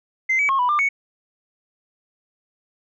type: tone with pitch steps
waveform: sine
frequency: 2074 / 2281 / 1083 / 987 / 1193 / 2222 Hz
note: C7 / C#7 / C#6 / B5 / D6 / C#7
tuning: -16 / +49 / -41 / -1 / +27 / +4 cents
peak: -15 dBFS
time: 0.29-0.89 s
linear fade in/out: 10 ms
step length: 100 ms
effects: tanh soft clip ceiling -13 dBFS